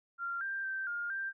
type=tone with pitch steps; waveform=sine; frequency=1385 / 1583 / 1559 / 1414 / 1578 Hz; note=F6 / G6 / G6 / F6 / G6; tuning=-15 / +17 / -10 / +21 / +11 cents; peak=-34 dBFS; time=0.18-1.33 s; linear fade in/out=50 ms; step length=230 ms; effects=none